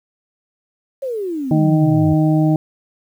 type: exponential sweep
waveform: sine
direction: down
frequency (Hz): 558 to 86.1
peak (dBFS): -20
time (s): 1.02-2.14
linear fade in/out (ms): 10
type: harmonic tone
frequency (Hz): 155.56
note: D#3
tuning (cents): 0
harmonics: 1 / 2 / 4 / 5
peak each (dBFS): -14 / -15 / -24 / -27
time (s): 1.51-2.56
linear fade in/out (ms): 2
effects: 8-bit